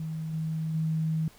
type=tone with level steps; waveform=sine; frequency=159 Hz; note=D#3; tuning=38 cents sharp; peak=-31 / -28 / -25 dBFS; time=0-1.28 s; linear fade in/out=2 ms; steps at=0.33 / 0.74 s; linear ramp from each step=10 ms; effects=pink hiss -56 dBFS RMS until 1.38 s